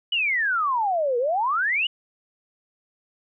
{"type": "exponential two-way sweep", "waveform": "sine", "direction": "down then up", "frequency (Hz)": [3005, 466.2, 3005], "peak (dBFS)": -20, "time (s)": [0.12, 1.87], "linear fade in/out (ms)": 5, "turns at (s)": 1.18, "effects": []}